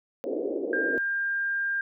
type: band-pass noise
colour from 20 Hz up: white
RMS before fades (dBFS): -30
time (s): 0.24-0.98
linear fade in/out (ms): 0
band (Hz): 280 to 520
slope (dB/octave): 48
type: tone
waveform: sine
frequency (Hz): 1600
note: G6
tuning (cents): +35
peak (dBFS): -25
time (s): 0.73-1.81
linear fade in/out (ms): 2
effects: none